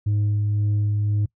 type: tone with tremolo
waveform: sine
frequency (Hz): 104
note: G#2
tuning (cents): +3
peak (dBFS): -15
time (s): 0.06-1.26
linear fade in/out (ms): 10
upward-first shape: sine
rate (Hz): 1.9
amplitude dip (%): 25
effects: noise-tail reverb RT60 0.1 s tail -24 dB re dry + tanh soft clip ceiling -17 dBFS